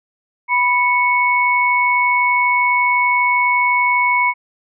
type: tone pair together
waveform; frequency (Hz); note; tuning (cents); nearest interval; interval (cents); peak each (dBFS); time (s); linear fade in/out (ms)
sine; 985.3 / 2212; B5 / C#7; -4 / -4; octave + major second; 1400; -15; 0.48-4.34; 50
effects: none